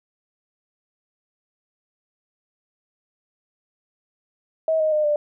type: tone with pitch steps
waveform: sine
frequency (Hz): 640 / 623.9 / 608.3 / 593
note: D#5 / D#5 / D#5 / D5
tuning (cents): +49 / +5 / -39 / +17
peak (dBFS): -17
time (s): 4.68-5.16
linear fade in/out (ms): 2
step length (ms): 120
effects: none